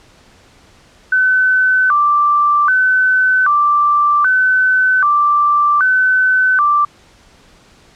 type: tone with vibrato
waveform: sine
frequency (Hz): 1334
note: E6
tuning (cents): +20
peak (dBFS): -9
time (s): 1.12-6.85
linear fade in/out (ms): 5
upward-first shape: square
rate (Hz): 0.64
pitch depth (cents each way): 220
effects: pink hiss -47 dBFS RMS until 7.95 s + low-pass 7000 Hz 12 dB/octave